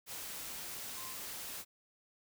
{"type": "tone in noise", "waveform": "sine", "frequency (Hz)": 1046.5, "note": "C6", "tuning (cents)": 0, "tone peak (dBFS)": -50, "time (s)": [0.94, 1.15], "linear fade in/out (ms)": 50, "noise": "white", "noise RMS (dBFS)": -44, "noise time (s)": [0.06, 1.65], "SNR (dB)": -9, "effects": []}